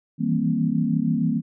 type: tone cluster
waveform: sine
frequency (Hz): 161.3 / 167.8 / 195.7 / 232.4 / 265.4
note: E3 / E3 / G3 / A#3 / C4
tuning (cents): -37 / +31 / -3 / -5 / +25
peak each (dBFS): -25 / -29 / -27 / -23 / -27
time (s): 0.18-1.42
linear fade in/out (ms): 50
effects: none